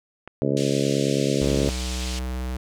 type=click; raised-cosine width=0.5 ms; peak=-22 dBFS; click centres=0.276 s
type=harmonic tone; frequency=69.3 Hz; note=C#2; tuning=in tune; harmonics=2 / 3 / 4 / 5 / 6 / 7 / 8 / 9; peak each=-26 / -28 / -26 / -29 / -27 / -29 / -30 / -34 dBFS; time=0.42-1.69 s; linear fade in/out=0 ms
type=band-pass noise; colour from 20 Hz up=pink; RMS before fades=-35 dBFS; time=0.57-2.19 s; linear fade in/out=0 ms; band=2500 to 8100 Hz; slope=24 dB/octave
type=tone; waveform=square; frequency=63.2 Hz; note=B1; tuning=41 cents sharp; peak=-27 dBFS; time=1.41-2.57 s; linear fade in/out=5 ms
effects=none